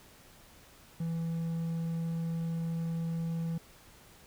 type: tone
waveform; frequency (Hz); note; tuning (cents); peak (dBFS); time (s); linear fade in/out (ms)
triangle; 165.5; E3; +7; -29; 1-3.58; 5
effects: pink hiss -57 dBFS RMS until 4.26 s